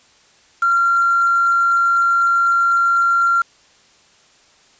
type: tone with quantisation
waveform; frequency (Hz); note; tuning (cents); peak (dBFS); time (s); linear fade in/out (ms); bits
sine; 1378; F6; -24; -12; 0.62-3.42; 5; 5
effects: white hiss -52 dBFS RMS until 4.79 s + resampled to 16000 Hz